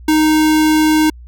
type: tone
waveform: square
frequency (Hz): 310.1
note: D#4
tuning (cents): -6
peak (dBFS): -10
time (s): 0.08-1.1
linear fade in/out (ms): 5
effects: added 60 Hz sine -33 dBFS peak until 1.27 s